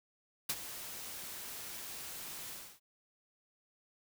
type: noise with ADSR envelope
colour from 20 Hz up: white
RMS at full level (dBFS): -33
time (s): 0.49-2.8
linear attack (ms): 6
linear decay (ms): 49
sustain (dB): -12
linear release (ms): 290
effects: none